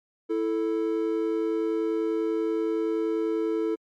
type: tone pair together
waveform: triangle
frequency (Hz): 329.6 / 440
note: E4 / A4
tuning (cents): 0 / 0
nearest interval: perfect fourth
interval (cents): 500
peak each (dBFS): -25 / -25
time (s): 0.29-3.76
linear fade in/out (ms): 20
effects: AAC 64 kbps